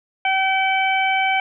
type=harmonic tone; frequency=767 Hz; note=G5; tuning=38 cents flat; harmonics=1 / 2 / 3 / 4; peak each=-19 / -26 / -20 / -28 dBFS; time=0.25-1.4 s; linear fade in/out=2 ms; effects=none